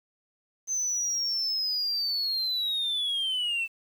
sine linear sweep, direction down, 6220 to 2637 Hz, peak -24 dBFS, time 0.67-3.68 s, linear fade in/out 50 ms, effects tanh soft clip ceiling -24 dBFS + 9-bit

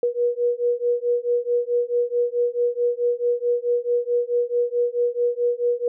sine beating tone pair, 480 / 484.6 Hz, B4 / B4, -49 / -33 cents, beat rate 4.6 Hz, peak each -22 dBFS, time 0.03-5.88 s, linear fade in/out 2 ms, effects none

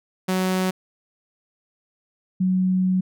sawtooth / sine tone pair in turn, 186.1 / 185.46 Hz, F#3 / F#3, +10 / +4 cents, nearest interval unison, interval 6 cents, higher first, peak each -16 / -17 dBFS, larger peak first, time 0.28-0.71 / 2.4-3.01 s, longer second, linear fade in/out 10 ms, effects none

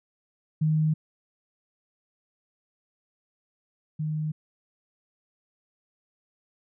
sine tone pair in turn, 155.56 / 154.22 Hz, D#3 / D#3, 0 / -15 cents, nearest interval unison, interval 15 cents, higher first, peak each -20 / -26 dBFS, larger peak first, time 0.61-0.94 / 3.99-4.32 s, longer neither, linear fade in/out 10 ms, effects none

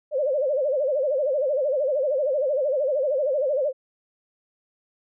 sine tone with vibrato, 558 Hz, C#5, 11 cents sharp, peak -20 dBFS, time 0.11-3.73 s, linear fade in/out 50 ms, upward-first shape sine, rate 13 Hz, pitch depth 160 cents each way, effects none

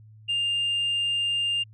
sine tone, 2804 Hz, F7, 6 cents sharp, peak -21 dBFS, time 0.28-1.64 s, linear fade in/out 20 ms, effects tanh soft clip ceiling -21 dBFS + added 108 Hz sine -47 dBFS peak until 1.73 s

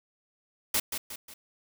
white noise with echo, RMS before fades -26 dBFS, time 0.74-0.8 s, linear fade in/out 5 ms, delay 180 ms, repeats 3, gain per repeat -7 dB, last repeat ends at 1.34 s, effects none

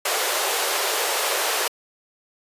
pink high-pass noise, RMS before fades -23 dBFS, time 0.05-1.68 s, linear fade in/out 5 ms, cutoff 400 Hz, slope 48 dB/octave, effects resampled to 32000 Hz

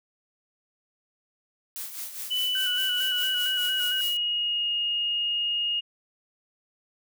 blue noise with tremolo, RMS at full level -34 dBFS, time 1.76-4.17 s, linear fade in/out 0 ms, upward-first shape sine, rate 4.9 Hz, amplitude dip 60%
sine tone with pitch glide, 2987 to 2855 Hz, F#7 to F7, +16 to +37 cents, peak -24 dBFS, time 2.3-5.81 s, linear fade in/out 20 ms, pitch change -79 cents, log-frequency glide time 2.44-4.7 s
sine tone with vibrato, 1500 Hz, F#6, 23 cents sharp, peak -32 dBFS, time 2.55-4.01 s, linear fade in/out 2 ms, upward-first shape square, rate 4.4 Hz, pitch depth 42 cents each way
effects none

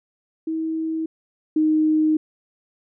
sine tone pair in turn, 320.7 / 310.7 Hz, E4 / D#4, -48 / -2 cents, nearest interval minor second, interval 54 cents, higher first, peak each -22 / -15 dBFS, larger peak second, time 0.47-1.06 / 1.56-2.17 s, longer second, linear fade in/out 5 ms, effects none

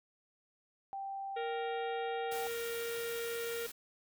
sine tone with pitch glide, 784 to 776.8 Hz, G5 to G5, 0 to -16 cents, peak -38 dBFS, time 0.93-2.47 s, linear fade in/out 0 ms, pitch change -16 cents, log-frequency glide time 1.49-1.68 s
harmonic tone, 466.2 Hz, A#4, in tune, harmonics 1 / 3 / 4 / 5 / 6 / 7 / 8, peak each -37 / -47 / -49 / -51 / -53 / -54 / -55 dBFS, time 1.36-3.67 s, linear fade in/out 10 ms
white noise, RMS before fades -46 dBFS, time 2.31-3.72 s, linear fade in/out 10 ms
effects none

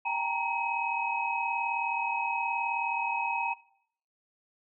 sine tone cluster, 786 / 901 / 940 / 2544 Hz, G5 / A5 / A#5 / D#7, +4 / +41 / +14 / +38 cents, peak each -36 / -36 / -31 / -32 dBFS, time 0.05-3.54 s, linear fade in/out 10 ms, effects noise-tail reverb RT60 0.6 s tail -19 dB re dry

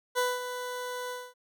20% pulse tone with ADSR envelope, 496.7 Hz, B4, 10 cents sharp, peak -19 dBFS, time 0.15-1.34 s, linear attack 33 ms, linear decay 210 ms, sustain -10 dB, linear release 240 ms, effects none

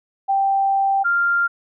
sine tone pair in turn, 784 / 1393.9 Hz, G5 / F6, 0 / -4 cents, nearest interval minor seventh, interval 996 cents, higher second, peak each -15 dBFS, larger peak neither, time 0.28-1.04 / 1.04-1.48 s, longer first, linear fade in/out 20 ms, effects none

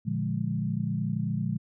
sine chord, Bb dominant seventh, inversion none, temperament equal, 116.54 / 146.83 / 174.61 / 207.7 Hz, Bb2 / D3 / F3 / Ab3, 0 / 0 / 0 / 0 cents, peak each -32 dBFS, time 0.05-1.58 s, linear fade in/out 20 ms, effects none

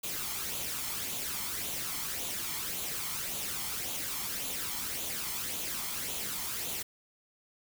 white noise with flanger, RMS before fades -36 dBFS, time 0.03-6.83 s, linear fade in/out 10 ms, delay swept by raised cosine 0.28 to 0.95 ms, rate 1.8 Hz, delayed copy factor +0.5, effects none

